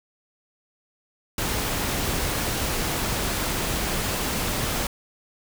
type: noise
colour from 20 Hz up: pink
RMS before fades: -26 dBFS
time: 1.38-4.87 s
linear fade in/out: 2 ms
effects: none